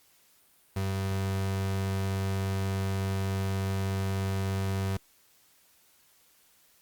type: tone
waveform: 35% pulse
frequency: 96.6 Hz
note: G2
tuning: 25 cents flat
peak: -26 dBFS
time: 0.76-4.97 s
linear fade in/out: 5 ms
effects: white hiss -63 dBFS RMS until 6.81 s + Opus 48 kbps